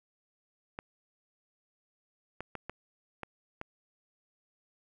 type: clicks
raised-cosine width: 0.5 ms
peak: -23 dBFS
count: 6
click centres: 0.789 / 2.406 / 2.553 / 2.696 / 3.233 / 3.614 s
effects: 10-bit